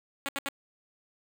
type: tone bursts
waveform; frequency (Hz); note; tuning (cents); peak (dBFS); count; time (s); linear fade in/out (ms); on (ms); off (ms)
5% pulse; 277.2; C#4; 0; -20; 3; 0.26-0.487; 0; 27; 73
effects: none